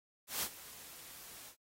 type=noise with ADSR envelope; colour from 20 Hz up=white; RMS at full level=-35 dBFS; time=0.27-1.56 s; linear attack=150 ms; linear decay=67 ms; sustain=-17 dB; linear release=87 ms; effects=AAC 48 kbps